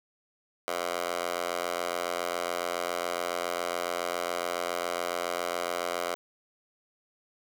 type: tone with high-pass filter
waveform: 10% pulse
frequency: 87.2 Hz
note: F2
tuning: 2 cents flat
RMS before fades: -32 dBFS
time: 0.68-6.15 s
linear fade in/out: 0 ms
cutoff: 690 Hz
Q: 2
effects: none

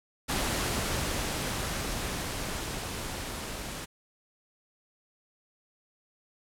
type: noise with level ramp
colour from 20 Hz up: pink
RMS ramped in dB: -29 to -38 dBFS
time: 0.28-3.86 s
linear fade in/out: 20 ms
effects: low-pass 12000 Hz 12 dB/octave

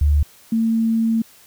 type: tone pair in turn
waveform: sine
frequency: 73.42 / 225.8 Hz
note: D2 / A3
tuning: 0 / +45 cents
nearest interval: octave + perfect fifth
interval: 1945 cents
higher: second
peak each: -12 / -15 dBFS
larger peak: first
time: 0.01-0.23 / 0.52-1.22 s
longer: second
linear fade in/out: 5 ms
effects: white hiss -49 dBFS RMS until 1.46 s

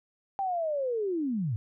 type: linear sweep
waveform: sine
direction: down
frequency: 796 to 98 Hz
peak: -27 dBFS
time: 0.39-1.56 s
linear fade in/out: 0 ms
effects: none

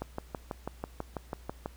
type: click train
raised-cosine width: 1 ms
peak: -20 dBFS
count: 11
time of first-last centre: 0.02-1.659 s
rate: 6.1 Hz
effects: added 60 Hz sine -50 dBFS peak until 1.76 s + pink hiss -59 dBFS RMS until 1.76 s

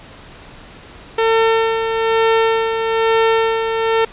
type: tone with tremolo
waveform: sawtooth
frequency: 450 Hz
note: A4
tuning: 39 cents sharp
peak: -7 dBFS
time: 1.18-4.05 s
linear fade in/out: 5 ms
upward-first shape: sine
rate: 1.1 Hz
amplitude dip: 50%
effects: pink hiss -39 dBFS RMS until 4.12 s + resampled to 8000 Hz

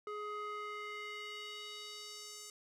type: tone with band-pass filter sweep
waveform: square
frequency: 418.8 Hz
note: G#4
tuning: 15 cents sharp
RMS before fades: -45 dBFS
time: 0.07-2.5 s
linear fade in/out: 2 ms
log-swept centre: 940 to 7100 Hz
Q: 1.8
effects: none

